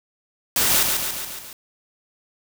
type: noise with echo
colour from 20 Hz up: white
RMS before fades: -19 dBFS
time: 0.56-0.83 s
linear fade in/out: 2 ms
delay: 140 ms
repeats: 5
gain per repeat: -4 dB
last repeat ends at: 1.53 s
effects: none